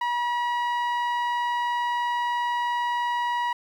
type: tone with low-pass filter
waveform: sawtooth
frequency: 963 Hz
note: B5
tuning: 44 cents flat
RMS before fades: -26 dBFS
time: 0.01-3.53 s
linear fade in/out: 5 ms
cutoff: 2200 Hz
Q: 0.68
effects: 9-bit